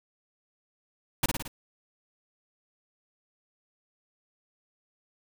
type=noise with echo; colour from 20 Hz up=pink; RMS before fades=-23 dBFS; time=1.23-1.26 s; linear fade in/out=5 ms; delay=55 ms; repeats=4; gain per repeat=-4 dB; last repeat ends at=1.48 s; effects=none